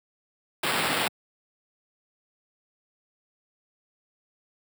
white noise with sample-and-hold, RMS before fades -26 dBFS, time 0.63-1.08 s, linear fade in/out 5 ms, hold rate 6300 Hz, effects high-pass 150 Hz 12 dB/octave

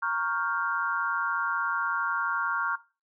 sine chord, G half-diminished seventh, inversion first, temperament equal, 932.3 / 1108.7 / 1396.9 / 1568 Hz, Bb5 / Db6 / F6 / G6, 0 / 0 / 0 / 0 cents, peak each -34 / -31 / -29 / -35 dBFS, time 0.02-2.76 s, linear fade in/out 10 ms, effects noise-tail reverb RT60 0.3 s tail -17 dB re dry

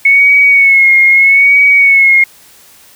sine tone with vibrato, 2200 Hz, C#7, 14 cents flat, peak -3 dBFS, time 0.05-2.24 s, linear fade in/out 5 ms, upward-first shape sine, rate 0.79 Hz, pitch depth 48 cents each way, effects white hiss -41 dBFS RMS until 2.95 s

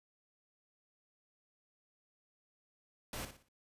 pink noise with echo, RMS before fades -42 dBFS, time 3.13-3.25 s, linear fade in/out 2 ms, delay 59 ms, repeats 4, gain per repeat -9 dB, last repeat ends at 3.486 s, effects resampled to 32000 Hz

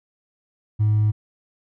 triangle tone with hard clipping, 106.4 Hz, G#2, 42 cents sharp, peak -15 dBFS, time 0.79-1.12 s, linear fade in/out 20 ms, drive 2 dB, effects none

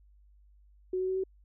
sine tone with pitch steps, 370 / 373.2 / 376.5 / 379.7 Hz, F#4 / F#4 / F#4 / F#4, 0 / +15 / +30 / +45 cents, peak -28 dBFS, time 0.93-1.238 s, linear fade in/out 5 ms, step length 77 ms, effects added 50 Hz sine -57 dBFS peak until 1.44 s

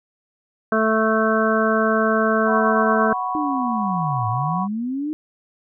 harmonic tone, 220 Hz, A3, in tune, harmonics 1 / 2 / 3 / 5 / 6 / 7, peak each -21 / -22 / -22 / -24 / -25 / -24 dBFS, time 0.72-3.13 s, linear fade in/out 2 ms
sine chord, F# suspended fourth, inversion none, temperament equal, 740 / 987.8 / 1108.7 Hz, F#5 / B5 / C#6, 0 / 0 / 0 cents, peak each -26 dBFS, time 2.45-4.68 s, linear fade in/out 50 ms
sine linear two-way sweep, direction down then up, 311.9 to 106.5 to 311.9 Hz, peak -22 dBFS, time 3.35-5.13 s, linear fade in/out 0 ms, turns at 4.28 s
effects none

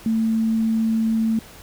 sine tone, 223.3 Hz, A3, 26 cents sharp, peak -17 dBFS, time 0.06-1.39 s, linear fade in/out 2 ms, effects pink hiss -44 dBFS RMS until 1.62 s

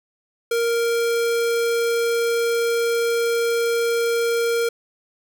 square tone, 466.2 Hz, A#4, in tune, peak -19 dBFS, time 0.51-4.69 s, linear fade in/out 5 ms, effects none

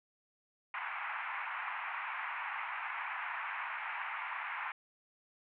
pink band-pass noise, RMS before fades -40 dBFS, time 0.74-4.72 s, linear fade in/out 2 ms, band 840 to 2500 Hz, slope 48 dB/octave, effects none

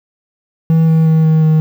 triangle tone with pitch steps, 162.1 / 160.79 / 159.5 / 158.21 / 156.94 Hz, E3 / E3 / D#3 / D#3 / D#3, -29 / -43 / +43 / +29 / +15 cents, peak -5 dBFS, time 0.7-1.6 s, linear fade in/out 0 ms, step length 180 ms, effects 7-bit

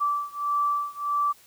sine beating tone pair, 1162 / 1163.6 Hz, D6 / D6, -19 / -16 cents, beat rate 1.6 Hz, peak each -26 / -27 dBFS, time 0-1.33 s, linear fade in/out 20 ms, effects white hiss -55 dBFS RMS until 1.46 s

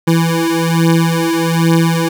25% pulse beating tone pair, 164.81 / 166.01 Hz, E3 / E3, 0 / +13 cents, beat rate 1.2 Hz, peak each -10 dBFS, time 0.07-2.09 s, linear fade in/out 10 ms, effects none

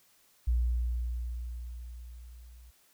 sine tone with level ramp, 59.8 Hz, A#1, 45 cents sharp, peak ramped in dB -23 to -50 dBFS, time 0.47-2.71 s, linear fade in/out 10 ms, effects white hiss -65 dBFS RMS until 2.93 s

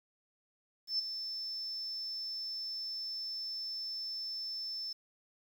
sine tone with ADSR envelope, 5290 Hz, E8, 5 cents sharp, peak -28 dBFS, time 0.87-4.93 s, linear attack 120 ms, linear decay 12 ms, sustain -9 dB, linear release 7 ms, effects 10-bit

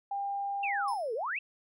sine tone with pitch glide, 799 to 805 Hz, G5 to G5, +33 to +46 cents, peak -31 dBFS, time 0.11-0.94 s, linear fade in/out 5 ms, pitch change +13 cents, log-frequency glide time 0.65-0.78 s
sine exponential two-way sweep, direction down then up, 2792 to 423.6 to 2792 Hz, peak -31 dBFS, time 0.63-1.39 s, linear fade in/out 5 ms, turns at 1.14 s
30% pulse tone with exponential decay, 5240 Hz, E8, 11 cents flat, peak -39 dBFS, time 0.88-1.25 s, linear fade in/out 2 ms, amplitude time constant 79 ms
effects none

